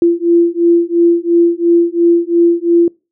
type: beating tone pair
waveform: sine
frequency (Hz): 340 / 342.9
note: F4 / F4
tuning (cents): -46 / -32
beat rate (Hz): 2.9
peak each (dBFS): -11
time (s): 0.02-2.88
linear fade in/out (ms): 2
effects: noise-tail reverb RT60 0.3 s tail -26 dB re dry